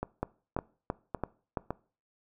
two click trains, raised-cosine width 1 ms, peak -16 / -18 dBFS, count 5 / 4, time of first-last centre 0.23-1.572 / 0.03-1.706 s, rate 2.98 / 1.79 Hz, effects noise-tail reverb RT60 0.4 s tail -21 dB re dry

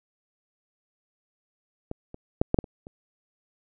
clicks, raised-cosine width 2 ms, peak -19 / -26 / -6 / -7 / -7 / -28 / -28 dBFS, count 7, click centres 1.914 / 2.144 / 2.415 / 2.544 / 2.588 / 2.642 / 2.869 s, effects none

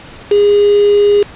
sine tone with quantisation, 409.6 Hz, G#4, 24 cents flat, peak -6 dBFS, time 0.31-1.23 s, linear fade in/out 5 ms, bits 3, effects pink hiss -34 dBFS RMS until 1.35 s + resampled to 8000 Hz

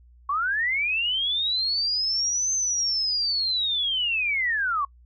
sine linear two-way sweep, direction up then down, 1087 to 6272 to 1087 Hz, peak -22 dBFS, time 0.29-4.85 s, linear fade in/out 5 ms, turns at 2.53 s, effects noise-tail reverb RT60 0.1 s tail -24 dB re dry + added 60 Hz sine -50 dBFS peak until 5.05 s

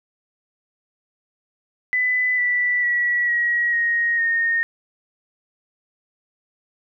sine tone with pitch steps, 2000 / 1967.9 / 1936.3 / 1905.3 / 1874.7 / 1844.6 Hz, B6 / B6 / B6 / A#6 / A#6 / A#6, +21 / -7 / -35 / +37 / +9 / -19 cents, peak -17 dBFS, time 1.93-4.63 s, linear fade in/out 0 ms, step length 450 ms, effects none

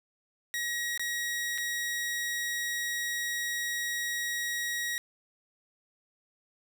sawtooth tone with dropouts, 1900 Hz, A#6, 33 cents sharp, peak -27 dBFS, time 0.54-4.98 s, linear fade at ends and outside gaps 0 ms, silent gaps 0.976-0.995 / 1.578-1.582 s, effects none

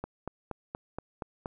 click train, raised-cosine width 1 ms, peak -21 dBFS, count 7, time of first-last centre 0.04-1.458 s, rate 4.23 Hz, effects none

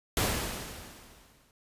pink noise with exponential decay, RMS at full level -26 dBFS, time 0.17-1.51 s, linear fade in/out 1 ms, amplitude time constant 290 ms, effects resampled to 32000 Hz

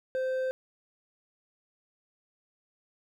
sine tone with hard clipping, 519 Hz, C5, 14 cents flat, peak -29 dBFS, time 0.15-0.51 s, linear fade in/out 0 ms, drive 5 dB, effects none

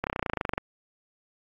slowing click train, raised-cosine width 0.5 ms, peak -12 dBFS, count 16, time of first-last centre 0.04-0.579 s, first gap 29 ms, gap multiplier 1.03, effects AAC 48 kbps

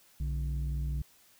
sine tone pair together, 61.51 / 146.3 Hz, B1 / D3, -6 / -6 cents, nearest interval octave + minor third, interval 1500 cents, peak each -29 / -34 dBFS, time 0.2-1.02 s, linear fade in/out 5 ms, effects tanh soft clip ceiling -27 dBFS + white hiss -62 dBFS RMS until 1.39 s

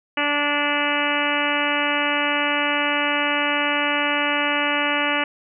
harmonic tone, 291.2 Hz, D4, 15 cents flat, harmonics 1 / 2 / 3 / 4 / 5 / 6 / 7 / 8 / 9 / 10, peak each -28 / -28 / -28 / -28 / -28 / -28 / -28 / -28 / -28 / -28 dBFS, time 0.17-5.24 s, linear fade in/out 5 ms, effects none

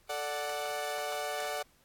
sawtooth chord, D major, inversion second, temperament equal, 440 / 587.3 / 740 Hz, A4 / D5 / F#5, 0 / 0 / 0 cents, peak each -37 / -33 / -33 dBFS, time 0.09-1.63 s, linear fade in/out 10 ms, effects pink hiss -66 dBFS RMS until 1.84 s + AAC 64 kbps

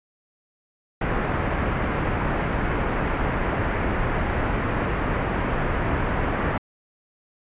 pink low-pass noise, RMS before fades -24 dBFS, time 1.01-6.58 s, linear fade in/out 5 ms, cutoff 2100 Hz, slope 24 dB/octave, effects resampled to 8000 Hz

